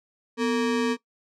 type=ring-modulated tone; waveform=square; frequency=349.2 Hz; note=F4; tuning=in tune; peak=-19 dBFS; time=0.37-0.97 s; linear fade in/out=50 ms; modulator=102 Hz; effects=noise-tail reverb RT60 0.1 s tail -17 dB re dry + low-pass 6000 Hz 12 dB/octave